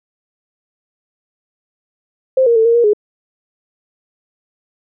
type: tone with pitch steps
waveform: sine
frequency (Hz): 523 / 468 / 446.4 / 464.8 / 473.1 / 418.2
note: C5 / A#4 / A4 / A#4 / A#4 / G#4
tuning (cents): -1 / +7 / +25 / -5 / +26 / +12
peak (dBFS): -8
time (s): 2.37-2.934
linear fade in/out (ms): 5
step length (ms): 94
effects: none